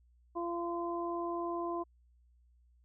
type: harmonic tone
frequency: 343 Hz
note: F4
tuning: 31 cents flat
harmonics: 1 / 2 / 3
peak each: -36 / -40 / -39 dBFS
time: 0.35-1.84 s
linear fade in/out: 20 ms
effects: added 60 Hz sine -63 dBFS peak until 2.84 s